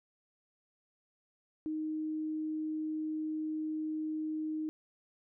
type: tone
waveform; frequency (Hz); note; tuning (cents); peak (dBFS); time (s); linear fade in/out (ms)
sine; 311.1; D#4; 0; -33; 1.66-4.69; 0
effects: none